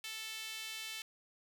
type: tone with high-pass filter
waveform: sawtooth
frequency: 440 Hz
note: A4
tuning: in tune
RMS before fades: -44 dBFS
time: 0.04-1.02 s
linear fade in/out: 2 ms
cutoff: 2800 Hz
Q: 1.8
effects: none